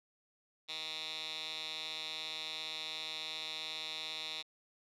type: tone with band-pass filter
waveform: 10% pulse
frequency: 157.3 Hz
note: D#3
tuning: 19 cents sharp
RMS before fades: -42 dBFS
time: 0.68-4.43 s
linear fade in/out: 20 ms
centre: 3600 Hz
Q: 5
effects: none